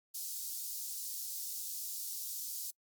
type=high-pass noise; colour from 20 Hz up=white; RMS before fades=-41 dBFS; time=0.14-2.71 s; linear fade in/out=10 ms; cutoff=4700 Hz; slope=24 dB/octave; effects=noise-tail reverb RT60 0.1 s tail -26 dB re dry + Opus 48 kbps